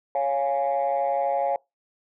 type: chord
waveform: sine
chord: Db major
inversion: none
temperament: equal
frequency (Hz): 554.4 / 698.5 / 830.6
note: Db5 / F5 / Ab5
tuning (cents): 0 / 0 / 0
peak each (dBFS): -24 / -25 / -25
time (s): 0.15-1.56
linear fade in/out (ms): 2
effects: noise-tail reverb RT60 0.2 s tail -24 dB re dry + tanh soft clip ceiling -16 dBFS